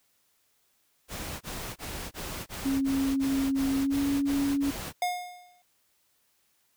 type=noise bursts; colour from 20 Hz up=pink; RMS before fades=-37 dBFS; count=11; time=1.08-4.93 s; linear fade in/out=50 ms; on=330 ms; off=22 ms
type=tone with pitch glide; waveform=sine; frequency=271.2 to 279.8 Hz; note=C#4 to C#4; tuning=-38 to +16 cents; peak=-24 dBFS; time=2.65-4.71 s; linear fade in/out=10 ms; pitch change=+54 cents; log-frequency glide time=3.77-4 s
type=tone with exponential decay; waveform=square; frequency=717 Hz; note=F5; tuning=45 cents sharp; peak=-24 dBFS; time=5.02-5.62 s; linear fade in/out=2 ms; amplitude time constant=130 ms
effects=white hiss -70 dBFS RMS until 6.76 s

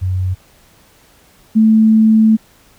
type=tone pair in turn; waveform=sine; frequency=92.5 / 219.6 Hz; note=F#2 / A3; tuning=0 / -3 cents; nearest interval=octave + minor third; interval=1497 cents; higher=second; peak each=-14 / -6 dBFS; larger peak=second; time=0.01-0.35 / 1.55-2.37 s; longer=second; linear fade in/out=20 ms; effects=pink hiss -49 dBFS RMS until 2.78 s

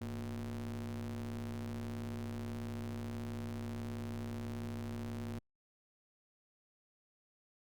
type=ring-modulated tone; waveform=square; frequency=65.41 Hz; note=C2; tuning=in tune; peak=-37 dBFS; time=0.01-5.39 s; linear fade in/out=5 ms; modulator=167 Hz; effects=Opus 48 kbps

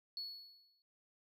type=tone with exponential decay; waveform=triangle; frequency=4391 Hz; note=C#8; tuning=17 cents flat; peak=-36 dBFS; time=0.17-0.82 s; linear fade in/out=1 ms; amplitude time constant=140 ms; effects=tanh soft clip ceiling -37 dBFS

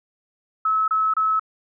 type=tone bursts; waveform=sine; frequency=1295 Hz; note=E6; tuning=31 cents flat; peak=-17 dBFS; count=3; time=0.65-1.396 s; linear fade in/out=5 ms; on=230 ms; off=28 ms; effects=none

